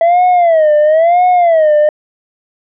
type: tone with vibrato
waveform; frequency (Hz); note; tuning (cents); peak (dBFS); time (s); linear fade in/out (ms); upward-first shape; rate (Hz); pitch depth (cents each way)
sine; 659.3; E5; 0; -3; 0.01-1.89; 2; sine; 0.99; 170
effects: tanh soft clip ceiling -5 dBFS